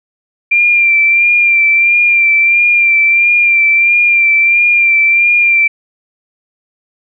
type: tone with vibrato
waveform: sine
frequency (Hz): 2374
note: D7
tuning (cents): +18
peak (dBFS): -6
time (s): 0.51-5.68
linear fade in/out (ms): 10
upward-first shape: sine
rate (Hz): 1.5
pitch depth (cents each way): 33
effects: none